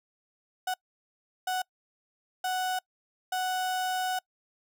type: tone bursts at uneven times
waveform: 35% pulse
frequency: 741 Hz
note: F#5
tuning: 2 cents sharp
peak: -26 dBFS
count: 4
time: 0.67-0.74 / 1.47-1.62 / 2.44-2.79 / 3.32-4.19 s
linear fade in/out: 5 ms
effects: noise-tail reverb RT60 0.1 s tail -26 dB re dry